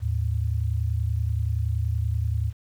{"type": "tone pair together", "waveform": "sine", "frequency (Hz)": [77.78, 108.31], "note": ["D#2", "A2"], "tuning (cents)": [0, -27], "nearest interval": "tritone", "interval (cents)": 573, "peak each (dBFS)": -25, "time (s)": [0, 2.53], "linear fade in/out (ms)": 50, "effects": ["9-bit"]}